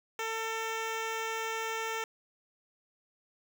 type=tone with notch filter; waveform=10% pulse; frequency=448 Hz; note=A4; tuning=31 cents sharp; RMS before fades=-35 dBFS; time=0.19-2.04 s; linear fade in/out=2 ms; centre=11000 Hz; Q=1.5; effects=none